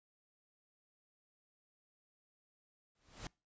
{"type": "noise with exponential growth", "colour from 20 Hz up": "pink", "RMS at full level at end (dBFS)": -43, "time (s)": [2.95, 3.27], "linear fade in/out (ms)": 2, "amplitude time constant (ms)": 68, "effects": ["noise-tail reverb RT60 0.3 s tail -25 dB re dry", "resampled to 16000 Hz"]}